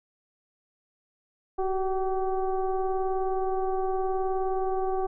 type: tone with frequency modulation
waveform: sine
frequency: 376.4 Hz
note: F#4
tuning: 30 cents sharp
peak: -24 dBFS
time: 1.58-5.07 s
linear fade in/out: 10 ms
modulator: 386 Hz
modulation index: 1.2
effects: none